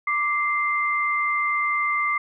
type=tone pair together; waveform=sine; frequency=1174.7 / 2086 Hz; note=D6 / C7; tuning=0 / -6 cents; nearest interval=minor seventh; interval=994 cents; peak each=-23 dBFS; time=0.07-2.18 s; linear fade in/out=5 ms; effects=none